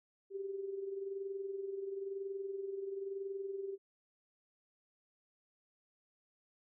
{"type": "tone with amplitude modulation", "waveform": "sine", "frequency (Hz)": 392, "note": "G4", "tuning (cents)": 0, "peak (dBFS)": -36, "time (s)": [0.3, 3.78], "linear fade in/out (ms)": 50, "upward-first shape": "sine", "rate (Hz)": 21, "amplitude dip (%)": 55, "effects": []}